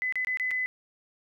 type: tone with dropouts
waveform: sine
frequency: 2014 Hz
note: B6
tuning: 33 cents sharp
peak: -26 dBFS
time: 0.02-0.66 s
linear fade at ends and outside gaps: 0 ms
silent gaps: 0.124-0.156 / 0.248-0.271 / 0.372-0.398 / 0.508-0.513 s
effects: 11-bit